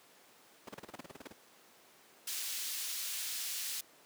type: noise bursts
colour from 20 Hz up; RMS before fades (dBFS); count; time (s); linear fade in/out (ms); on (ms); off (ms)
brown; -37; 13; 0.67-1.327; 5; 21; 32
type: high-pass noise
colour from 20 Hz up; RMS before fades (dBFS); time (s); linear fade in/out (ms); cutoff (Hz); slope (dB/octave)
pink; -39; 2.27-3.81; 5; 3500; 12
effects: pink hiss -61 dBFS RMS until 4.05 s + high-pass 300 Hz 12 dB/octave